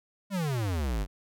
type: exponential sweep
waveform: square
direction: down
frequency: 207.7 to 45 Hz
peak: -28 dBFS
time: 0.3-1.07 s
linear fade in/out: 50 ms
effects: none